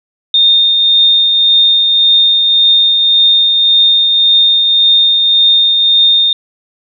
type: tone with tremolo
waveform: sine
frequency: 3653 Hz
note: A#7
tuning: 36 cents flat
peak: -4 dBFS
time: 0.34-6.33 s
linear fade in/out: 2 ms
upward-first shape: triangle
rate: 1.8 Hz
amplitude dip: 35%
effects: none